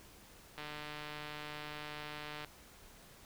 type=click train; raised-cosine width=0.3 ms; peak=-28 dBFS; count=281; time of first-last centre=0.58-2.447 s; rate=150 Hz; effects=pink hiss -58 dBFS RMS until 3.25 s